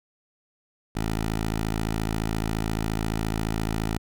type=tone; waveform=10% pulse; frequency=54.4 Hz; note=A1; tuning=19 cents flat; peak=-17 dBFS; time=0.95-3.98 s; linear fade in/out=10 ms; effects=none